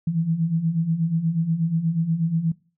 sine beating tone pair, 158.8 / 167.1 Hz, D#3 / E3, +36 / +24 cents, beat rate 8.3 Hz, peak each -26 / -21 dBFS, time 0.07-2.52 s, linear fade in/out 5 ms, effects noise-tail reverb RT60 0.4 s tail -22 dB re dry

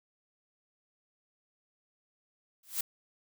blue noise with exponential growth, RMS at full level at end -27 dBFS, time 2.63-2.81 s, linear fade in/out 5 ms, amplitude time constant 39 ms, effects none

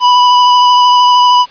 square tone with vibrato, 988 Hz, B5, in tune, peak -5 dBFS, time 0-1.46 s, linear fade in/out 50 ms, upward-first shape sine, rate 13 Hz, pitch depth 13 cents each way, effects white hiss -38 dBFS RMS until 1.5 s + resampled to 11025 Hz

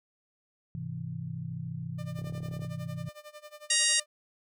sine chord, Ab augmented, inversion none, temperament equal, 103.83 / 130.81 / 164.81 Hz, Ab2 / C3 / E3, 0 / 0 / 0 cents, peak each -42 / -38 / -37 dBFS, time 0.75-3.09 s, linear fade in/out 0 ms
sawtooth tone with tremolo, 599 Hz, D5, 34 cents sharp, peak -39 dBFS, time 1.98-4.06 s, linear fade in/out 10 ms, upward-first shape sine, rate 11 Hz, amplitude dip 90%
click train, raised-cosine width 2 ms, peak -34 dBFS, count 18, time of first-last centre 2.19-2.647 s, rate 37.2 Hz
harmonic tone, 941 Hz, A#5, 16 cents sharp, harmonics 2 / 3 / 4 / 5 / 6 / 7 / 8 / 9 / 10, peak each -32 / -32 / -32 / -32 / -32 / -32 / -32 / -32 / -32 dBFS, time 3.7-4 s, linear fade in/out 5 ms
effects none

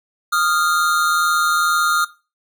square tone pair together, 1234.7 / 1396.9 Hz, D#6 / F6, -14 / 0 cents, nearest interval major second, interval 214 cents, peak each -19 / -19 dBFS, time 0.32-2.05 s, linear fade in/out 10 ms, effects noise-tail reverb RT60 0.3 s tail -17 dB re dry

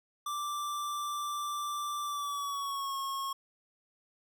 square tone with pitch glide, 1174.7 to 1089.7 Hz, D6 to C#6, 0 to -30 cents, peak -34 dBFS, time 0.26-3.33 s, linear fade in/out 5 ms, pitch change -130 cents, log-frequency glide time 2.03-2.96 s, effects none

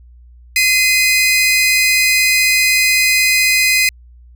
sawtooth tone pair together, 2055 / 2489 Hz, C7 / D#7, -32 / 0 cents, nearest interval minor third, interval 332 cents, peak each -10 dBFS, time 0.56-3.89 s, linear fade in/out 2 ms, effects added 60 Hz sine -39 dBFS peak until 4.35 s

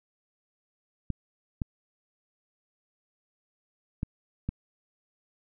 clicks, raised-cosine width 5 ms, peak -17 dBFS, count 4, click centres 1.103 / 1.618 / 4.031 / 4.49 s, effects none

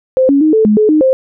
sine tone with pitch steps, 520 / 279.6 / 310.9 / 439.2 / 211.3 / 428 / 307.5 / 525 Hz, C5 / C#4 / D#4 / A4 / G#3 / A4 / D#4 / C5, -11 / +15 / -1 / -3 / +30 / -48 / -20 / +6 cents, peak -6 dBFS, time 0.17-1.13 s, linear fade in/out 0 ms, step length 120 ms, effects none

